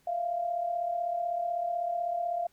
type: tone pair together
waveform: sine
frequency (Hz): 659.3 / 695.3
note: E5 / F5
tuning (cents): 0 / -8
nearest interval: minor second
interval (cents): 92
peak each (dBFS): -36 / -29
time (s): 0.07-2.47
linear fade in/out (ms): 5
effects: pink hiss -67 dBFS RMS until 2.52 s